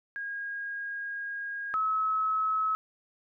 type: tone pair in turn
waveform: sine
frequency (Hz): 1632 / 1289.3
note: G#6 / E6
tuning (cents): -31 / -39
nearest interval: major third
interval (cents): 408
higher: first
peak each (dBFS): -33 / -25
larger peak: second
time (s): 0.16-1.74 / 1.74-2.75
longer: first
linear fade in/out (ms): 0
effects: none